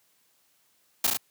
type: noise with echo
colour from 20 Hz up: white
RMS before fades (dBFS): -22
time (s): 1.04-1.07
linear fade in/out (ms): 5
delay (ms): 34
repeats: 3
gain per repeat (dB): -2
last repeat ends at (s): 1.172
effects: white hiss -67 dBFS RMS until 1.3 s + high-pass 80 Hz 12 dB/octave